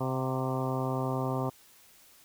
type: harmonic tone with a mistuned harmonic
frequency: 130.81 Hz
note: C3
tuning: in tune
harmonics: 1 / 2 / 3 / 4 / 5 / 6 / 7 / 8 / 9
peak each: -32 / -35 / -37 / -38 / -39 / -40 / -40 / -41 / -42 dBFS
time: 0-1.5 s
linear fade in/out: 10 ms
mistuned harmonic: 6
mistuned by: -50 cents
effects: white hiss -58 dBFS RMS until 2.24 s